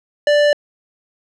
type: tone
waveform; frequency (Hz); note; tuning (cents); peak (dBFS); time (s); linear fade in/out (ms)
square; 587.3; D5; 0; -11; 0.27-0.53; 2
effects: low-pass 4000 Hz 12 dB/octave